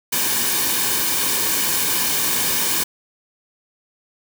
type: noise with comb filter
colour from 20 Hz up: white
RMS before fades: -20 dBFS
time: 0.12-2.84 s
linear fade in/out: 10 ms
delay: 1.5 ms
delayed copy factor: -0.6
effects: none